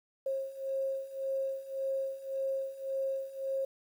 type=beating tone pair; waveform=sine; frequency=537 / 538.8 Hz; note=C5 / C#5; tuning=+45 / -49 cents; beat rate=1.8 Hz; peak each=-37 / -34 dBFS; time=0.26-3.65 s; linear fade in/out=5 ms; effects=10-bit